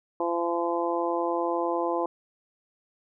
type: harmonic tone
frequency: 170.9 Hz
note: F3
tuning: 37 cents flat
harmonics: 2 / 3 / 4 / 5 / 6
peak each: -29 / -30 / -32 / -32 / -32 dBFS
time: 0.2-2.06 s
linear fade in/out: 2 ms
effects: none